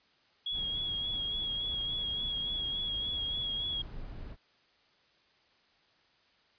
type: tone with vibrato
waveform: sine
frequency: 3322 Hz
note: G#7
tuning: in tune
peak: -32 dBFS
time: 0.46-3.82 s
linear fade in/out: 5 ms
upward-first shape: sine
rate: 3.5 Hz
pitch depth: 31 cents each way
type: noise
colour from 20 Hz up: brown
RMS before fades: -44 dBFS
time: 0.51-4.37 s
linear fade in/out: 50 ms
effects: white hiss -67 dBFS RMS until 6.58 s + resampled to 11025 Hz